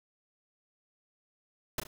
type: noise with echo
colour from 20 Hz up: pink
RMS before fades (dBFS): -32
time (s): 1.78-1.8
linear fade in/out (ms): 2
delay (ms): 35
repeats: 2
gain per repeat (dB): -9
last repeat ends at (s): 1.87
effects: none